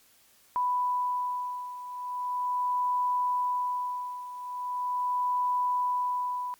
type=beating tone pair; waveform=sine; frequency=991 / 991.4 Hz; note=B5 / B5; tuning=+6 / +6 cents; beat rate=0.4 Hz; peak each=-28 / -32 dBFS; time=0.56-6.54 s; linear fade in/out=0 ms; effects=white hiss -61 dBFS RMS until 6.59 s + MP3 96 kbps